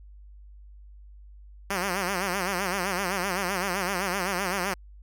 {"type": "tone with vibrato", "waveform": "5% pulse", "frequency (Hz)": 187.9, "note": "F#3", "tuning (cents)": 27, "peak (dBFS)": -15, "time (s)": [1.7, 4.74], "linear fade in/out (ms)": 5, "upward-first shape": "sine", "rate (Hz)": 7.8, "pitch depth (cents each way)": 130, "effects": ["added 50 Hz sine -45 dBFS peak until 5.02 s"]}